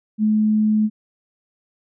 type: tone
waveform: sine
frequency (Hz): 214.5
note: A3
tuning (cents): -44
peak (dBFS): -14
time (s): 0.18-0.9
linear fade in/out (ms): 50
effects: none